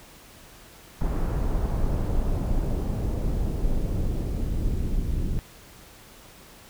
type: noise with low-pass filter sweep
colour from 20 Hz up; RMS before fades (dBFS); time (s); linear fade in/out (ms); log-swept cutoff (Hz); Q
brown; -25; 1.01-5.39; 0; 1300 to 300; 0.82
effects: pink hiss -49 dBFS RMS until 6.69 s